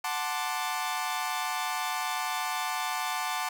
sawtooth chord, D dominant seventh, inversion first, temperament equal, 740 / 880 / 1046.5 / 1174.7 Hz, F#5 / A5 / C6 / D6, 0 / 0 / 0 / 0 cents, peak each -31 / -30 / -33 / -32 dBFS, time 0.04-3.49 s, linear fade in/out 5 ms, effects none

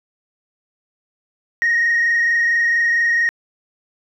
sine tone with frequency modulation, 1869 Hz, A#6, 4 cents sharp, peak -12 dBFS, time 1.62-3.29 s, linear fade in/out 0 ms, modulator 24.4 Hz, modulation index 1, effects tanh soft clip ceiling -11 dBFS + 9-bit

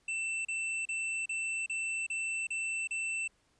square tone bursts, 2673 Hz, E7, 23 cents sharp, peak -33 dBFS, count 8, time 0.08-3.278 s, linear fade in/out 5 ms, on 370 ms, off 34 ms, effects pink hiss -71 dBFS RMS until 3.59 s + resampled to 22050 Hz

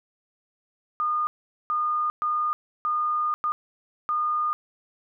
sine tone bursts at uneven times, 1220 Hz, D#6, 34 cents flat, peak -22 dBFS, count 6, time 1-1.27 / 1.7-2.1 / 2.22-2.53 / 2.85-3.34 / 3.44-3.52 / 4.09-4.53 s, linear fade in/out 0 ms, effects none

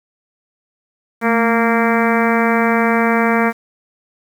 harmonic tone with a mistuned harmonic, 231.1 Hz, A#3, 15 cents flat, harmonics 1 / 2 / 3 / 4 / 5 / 6 / 7 / 8 / 9 / 10, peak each -16 / -19 / -21 / -22 / -23 / -24 / -24 / -25 / -26 / -26 dBFS, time 1.21-3.53 s, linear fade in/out 50 ms, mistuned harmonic 1, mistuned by -49 cents, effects 7-bit

